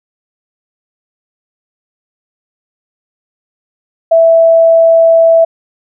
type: tone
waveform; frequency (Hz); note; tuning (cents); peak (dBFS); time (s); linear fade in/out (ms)
sine; 659.3; E5; 0; -3; 4.11-5.45; 10
effects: none